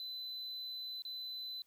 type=tone with dropouts; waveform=triangle; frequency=4019 Hz; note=B7; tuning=30 cents sharp; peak=-40 dBFS; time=0-1.62 s; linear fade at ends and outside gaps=1 ms; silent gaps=1.021-1.051 s; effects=white hiss -75 dBFS RMS until 1.66 s